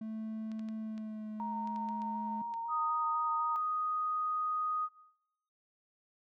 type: tone with pitch glide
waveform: triangle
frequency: 219.5 to 214.9 Hz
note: A3 to A3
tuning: -4 to -41 cents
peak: -36 dBFS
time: 0.01-2.42 s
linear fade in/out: 5 ms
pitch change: -37 cents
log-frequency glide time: 0.77-1.29 s
type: clicks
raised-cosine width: 0.2 ms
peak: -37 dBFS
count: 9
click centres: 0.517 / 0.594 / 0.687 / 0.979 / 1.674 / 1.761 / 1.888 / 2.019 / 2.539 s
type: tone with vibrato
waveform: sine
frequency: 928 Hz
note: A#5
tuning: 8 cents flat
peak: -36 dBFS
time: 1.4-3.56 s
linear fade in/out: 0 ms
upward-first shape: square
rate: 4 Hz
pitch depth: 14 cents each way
type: tone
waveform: sine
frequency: 1244.5 Hz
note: D#6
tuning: in tune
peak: -31 dBFS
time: 2.68-4.89 s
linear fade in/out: 50 ms
effects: noise-tail reverb RT60 0.9 s tail -21 dB re dry